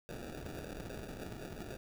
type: noise with sample-and-hold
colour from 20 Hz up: white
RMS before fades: -45 dBFS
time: 0.09-1.77 s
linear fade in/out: 0 ms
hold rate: 1050 Hz
effects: none